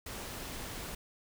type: noise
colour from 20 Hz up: pink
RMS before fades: -42 dBFS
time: 0.06-0.95 s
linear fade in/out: 5 ms
effects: none